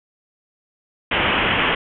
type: low-pass noise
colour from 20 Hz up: white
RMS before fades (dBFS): -19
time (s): 1.11-1.75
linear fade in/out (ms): 5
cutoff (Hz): 3200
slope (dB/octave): 96
effects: none